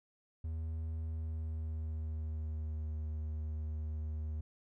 triangle tone with pitch glide, 80 to 77.19 Hz, D#2 to D#2, +49 to -13 cents, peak -34 dBFS, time 0.44-4.41 s, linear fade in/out 5 ms, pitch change -62 cents, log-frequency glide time 1.03-2.94 s, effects none

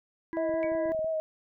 harmonic tone, 329.6 Hz, E4, in tune, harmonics 1 / 3 / 5 / 6, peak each -32 / -42 / -46 / -48 dBFS, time 0.33-0.92 s, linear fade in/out 0 ms
sine tone with vibrato, 637 Hz, D#5, 41 cents sharp, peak -27 dBFS, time 0.37-1.2 s, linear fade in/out 0 ms, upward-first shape triangle, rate 5.9 Hz, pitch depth 32 cents each way
clicks, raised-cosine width 3 ms, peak -36 dBFS, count 10, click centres 0.494 / 0.541 / 0.644 / 0.719 / 0.751 / 0.857 / 0.895 / 0.948 / 0.992 / 1.045 s
sine tone with exponential decay, 2255 Hz, C#7, 29 cents sharp, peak -34 dBFS, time 0.63-0.77 s, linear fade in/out 0 ms, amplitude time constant 30 ms
effects none

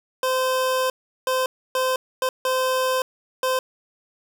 25% pulse tone bursts at uneven times, 516 Hz, C5, 24 cents flat, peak -16 dBFS, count 6, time 0.23-0.9 / 1.27-1.46 / 1.75-1.96 / 2.22-2.29 / 2.45-3.02 / 3.43-3.59 s, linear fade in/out 2 ms, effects none

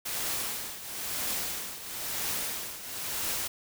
white noise with tremolo, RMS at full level -31 dBFS, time 0.05-3.48 s, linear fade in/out 10 ms, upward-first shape triangle, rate 1 Hz, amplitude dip 75%, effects none

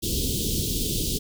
pink band-stop noise, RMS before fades -26 dBFS, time 0.02-1.19 s, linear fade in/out 20 ms, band 450 to 3100 Hz, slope 48 dB/octave, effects none

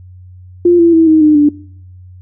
sine tone with pitch steps, 349.2 / 337.3 / 325.8 / 314.7 / 304 / 293.6 Hz, F4 / E4 / E4 / D#4 / D#4 / D4, 0 / +40 / -20 / +20 / -40 / 0 cents, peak -4 dBFS, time 0.65-1.49 s, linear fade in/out 5 ms, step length 140 ms, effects noise-tail reverb RT60 0.6 s tail -21 dB re dry + added 91 Hz sine -33 dBFS peak until 2.21 s

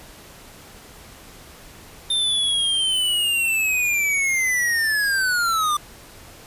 square linear sweep, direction down, 3606 to 1174.7 Hz, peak -19 dBFS, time 2.1-5.77 s, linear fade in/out 5 ms, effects pink hiss -44 dBFS RMS until 6.46 s + resampled to 32000 Hz

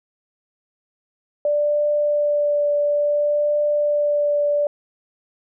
sine tone with vibrato, 587.3 Hz, D5, in tune, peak -16 dBFS, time 1.45-4.67 s, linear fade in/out 2 ms, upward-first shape triangle, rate 0.58 Hz, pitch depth 13 cents each way, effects none

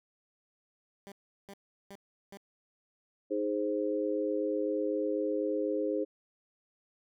15% pulse tone bursts, 198.6 Hz, G3, 23 cents sharp, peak -39 dBFS, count 4, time 1.07-2.372 s, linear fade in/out 0 ms, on 48 ms, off 370 ms
sine chord, Ab major, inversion second, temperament equal, 311.1 / 415.3 / 523.3 Hz, Eb4 / Ab4 / C5, 0 / 0 / 0 cents, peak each -33 dBFS, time 3.3-6.05 s, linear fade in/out 20 ms
effects none

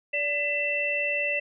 sine tone cluster, 580 / 2005 / 2675 Hz, D5 / B6 / E7, -22 / +26 / +25 cents, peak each -31 / -31 / -26 dBFS, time 0.13-1.4 s, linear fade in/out 10 ms, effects none

